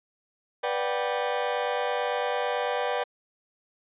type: chord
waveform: sawtooth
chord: G major seventh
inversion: first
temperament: just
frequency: 490 / 588 / 735 / 784 Hz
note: B4 / D5 / F#5 / G5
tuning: -14 / +2 / -12 / 0 cents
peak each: -25 / -27 / -30 / -27 dBFS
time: 0.63-3.04 s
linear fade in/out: 10 ms
effects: resampled to 8000 Hz